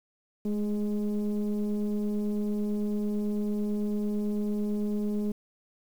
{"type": "tone with frequency modulation", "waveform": "sine", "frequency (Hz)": 209.5, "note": "G#3", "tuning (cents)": 15, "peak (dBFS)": -25, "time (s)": [0.45, 5.32], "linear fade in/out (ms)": 5, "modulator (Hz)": 205, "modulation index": 0.76, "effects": ["tanh soft clip ceiling -22 dBFS", "9-bit"]}